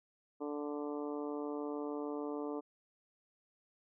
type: harmonic tone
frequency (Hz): 146.83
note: D3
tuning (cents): 0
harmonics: 2 / 3 / 4 / 5 / 6 / 7 / 8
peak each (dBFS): -40 / -41 / -47 / -51 / -51 / -52 / -53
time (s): 0.4-2.61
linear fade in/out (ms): 20
effects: none